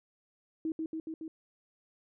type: tone with echo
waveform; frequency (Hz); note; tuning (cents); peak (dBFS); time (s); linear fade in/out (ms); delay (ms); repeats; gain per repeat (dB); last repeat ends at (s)
sine; 320; D#4; +49; -30; 0.65-0.72; 2; 140; 4; -2; 1.28
effects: none